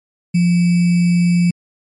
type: tone with sample-and-hold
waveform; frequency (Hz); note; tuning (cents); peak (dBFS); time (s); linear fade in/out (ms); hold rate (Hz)
sine; 174.61; F3; 0; -10; 0.34-1.51; 10; 2450
effects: MP3 48 kbps